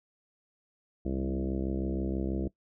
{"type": "harmonic tone with a mistuned harmonic", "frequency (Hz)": 66.2, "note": "C2", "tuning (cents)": 21, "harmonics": [1, 2, 3, 4, 5, 6, 7, 8, 9, 10], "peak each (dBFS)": [-34, -41, -35, -39, -35, -42, -44, -47, -47, -49], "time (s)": [1.05, 2.48], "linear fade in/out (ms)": 5, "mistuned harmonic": 3, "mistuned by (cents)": -15, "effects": ["noise-tail reverb RT60 0.1 s tail -20 dB re dry"]}